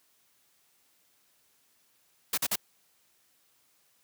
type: noise bursts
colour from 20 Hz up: white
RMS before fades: -28 dBFS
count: 3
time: 2.33-2.558 s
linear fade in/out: 5 ms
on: 46 ms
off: 45 ms
effects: white hiss -68 dBFS RMS until 4.03 s + high-pass 80 Hz 12 dB/octave